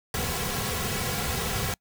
pink noise with comb filter, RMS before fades -29 dBFS, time 0.14-1.74 s, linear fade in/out 2 ms, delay 3.3 ms, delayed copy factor -0.7, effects noise-tail reverb RT60 0.1 s tail -26 dB re dry

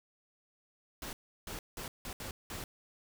pink noise bursts at uneven times, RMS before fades -42 dBFS, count 6, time 1.02-1.13 / 1.47-1.59 / 1.77-1.88 / 2.05-2.13 / 2.2-2.31 / 2.5-2.64 s, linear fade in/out 2 ms, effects none

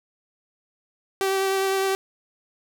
sawtooth tone with vibrato, 386.3 Hz, G4, 25 cents flat, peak -17 dBFS, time 1.21-1.95 s, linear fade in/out 0 ms, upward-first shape triangle, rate 9.8 Hz, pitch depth 15 cents each way, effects none

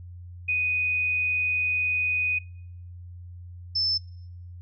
sine tone pair in turn, 2489 / 5274 Hz, D#7 / E8, 0 / 0 cents, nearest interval octave + minor second, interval 1300 cents, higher second, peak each -22 dBFS, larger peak neither, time 0.48-2.39 / 3.75-3.98 s, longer first, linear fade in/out 10 ms, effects noise-tail reverb RT60 0.7 s tail -24 dB re dry + added 88 Hz sine -39 dBFS peak until 4.61 s

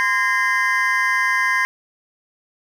triangle tone cluster, 1036 / 1625 / 1845 / 2068 Hz, C6 / G#6 / A#6 / C7, -17 / -38 / -18 / -21 cents, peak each -20 dBFS, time 0-1.65 s, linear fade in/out 0 ms, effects none

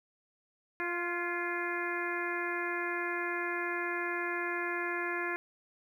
harmonic tone with a mistuned harmonic, 349.2 Hz, F4, in tune, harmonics 1 / 2 / 3 / 4 / 5 / 6 / 7, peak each -37 / -43 / -40 / -41 / -37 / -40 / -44 dBFS, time 0.8-5.36 s, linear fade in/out 0 ms, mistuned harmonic 5, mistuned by -28 cents, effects 11-bit

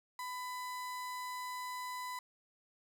35% pulse tone, 1000 Hz, B5, 21 cents sharp, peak -38 dBFS, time 0.19-2.19 s, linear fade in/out 2 ms, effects none

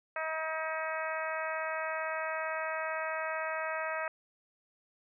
harmonic tone, 317.8 Hz, D#4, 37 cents sharp, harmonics 2 / 3 / 4 / 5 / 6 / 7 / 8, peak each -37 / -41 / -39 / -40 / -41 / -45 / -45 dBFS, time 0.16-4.08 s, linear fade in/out 2 ms, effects none

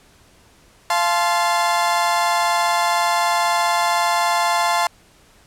35% pulse tone cluster, 691 / 869 / 1046 Hz, F5 / A5 / C6, -19 / -22 / -1 cents, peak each -19 dBFS, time 0.9-4.87 s, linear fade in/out 2 ms, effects pink hiss -52 dBFS RMS until 5.46 s + low-pass 11000 Hz 12 dB/octave

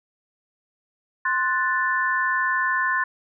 sine chord, F# diminished, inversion second, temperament equal, 1046.5 / 1480 / 1760 Hz, C6 / F#6 / A6, 0 / 0 / 0 cents, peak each -24 / -26 / -23 dBFS, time 1.25-3.04 s, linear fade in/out 5 ms, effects none

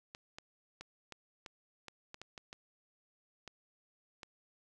clicks, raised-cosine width 0.2 ms, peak -29 dBFS, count 12, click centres 0.149 / 0.385 / 0.81 / 1.123 / 1.462 / 1.883 / 2.144 / 2.216 / 2.378 / 2.529 / 3.477 / 4.232 s, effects none

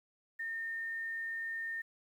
sine tone with quantisation, 1822 Hz, A#6, 40 cents flat, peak -36 dBFS, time 0.39-1.82 s, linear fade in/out 10 ms, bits 11, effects none

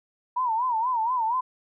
sine tone with vibrato, 950 Hz, A#5, 33 cents sharp, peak -22 dBFS, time 0.36-1.41 s, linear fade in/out 10 ms, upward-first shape sine, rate 4.2 Hz, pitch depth 140 cents each way, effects none

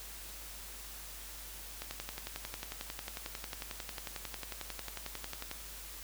click train, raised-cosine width 0.2 ms, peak -22 dBFS, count 42, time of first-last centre 1.82-5.514 s, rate 11.1 Hz, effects added 50 Hz sine -51 dBFS peak until 6.03 s + white hiss -48 dBFS RMS until 6.03 s

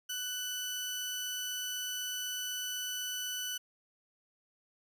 sawtooth tone pair together, 1492 / 2984 Hz, F#6 / F#7, +14 / +14 cents, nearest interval octave, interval 1200 cents, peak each -39 / -32 dBFS, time 0.09-3.58 s, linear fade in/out 10 ms, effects none

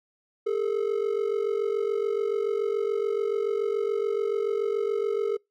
triangle ring-modulated tone, 430.4 Hz, A4, 38 cents flat, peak -19 dBFS, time 0.46-5.37 s, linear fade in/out 10 ms, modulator 23.5 Hz, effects noise-tail reverb RT60 0.2 s tail -26 dB re dry

